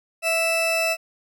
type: tone pair together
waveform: 40% pulse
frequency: 659.2 / 2637 Hz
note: E5 / E7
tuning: 0 / 0 cents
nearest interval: 2 octaves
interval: 2400 cents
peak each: -22 dBFS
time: 0.22-0.97 s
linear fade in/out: 50 ms
effects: none